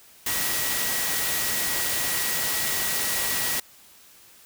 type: tone in noise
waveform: sine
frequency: 1919 Hz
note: A#6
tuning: 50 cents sharp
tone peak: -34 dBFS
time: 0.26-3.6 s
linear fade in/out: 5 ms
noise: white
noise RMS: -26 dBFS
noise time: 0.26-3.6 s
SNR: -11 dB
effects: white hiss -52 dBFS RMS until 4.45 s